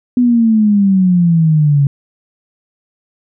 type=exponential sweep; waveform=sine; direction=down; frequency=250 to 138.59 Hz; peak=-7 dBFS; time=0.17-1.87 s; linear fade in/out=2 ms; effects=none